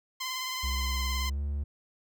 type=tone with vibrato; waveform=10% pulse; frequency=1033 Hz; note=C6; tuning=22 cents flat; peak=-24 dBFS; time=0.2-1.3 s; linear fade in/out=10 ms; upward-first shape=triangle; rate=19 Hz; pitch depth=35 cents each way
type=tone with pitch glide; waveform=triangle; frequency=65.41 to 71.74 Hz; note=C2 to D2; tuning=0 to -40 cents; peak=-27 dBFS; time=0.63-1.64 s; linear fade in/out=10 ms; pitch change=+160 cents; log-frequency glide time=1.17-1.41 s
effects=none